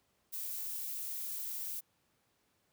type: noise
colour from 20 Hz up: violet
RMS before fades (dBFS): -40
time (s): 0.32-1.81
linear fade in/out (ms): 20
effects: pink hiss -75 dBFS RMS until 2.72 s + high-pass 80 Hz 12 dB/octave